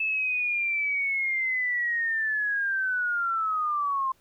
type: linear sweep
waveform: sine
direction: down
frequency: 2623 to 1046.5 Hz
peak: -24 dBFS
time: 0-4.12 s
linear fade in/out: 5 ms
effects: pink hiss -65 dBFS RMS until 4.2 s